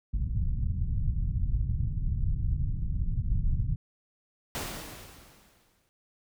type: low-pass noise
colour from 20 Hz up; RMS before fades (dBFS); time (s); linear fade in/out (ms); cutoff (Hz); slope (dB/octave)
pink; -28; 0.13-3.76; 10; 140; 24
type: noise with exponential decay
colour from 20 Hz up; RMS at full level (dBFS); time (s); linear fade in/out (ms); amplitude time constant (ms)
pink; -33; 4.55-5.89; 0; 290
effects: none